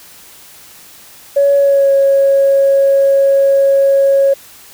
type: tone with pitch glide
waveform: sine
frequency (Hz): 562 to 550.1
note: C#5 to C#5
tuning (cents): +24 to -13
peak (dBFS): -6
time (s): 1.36-4.34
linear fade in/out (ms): 10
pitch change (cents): -37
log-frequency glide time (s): 1.56-1.92
effects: tanh soft clip ceiling -2 dBFS + white hiss -39 dBFS RMS until 4.73 s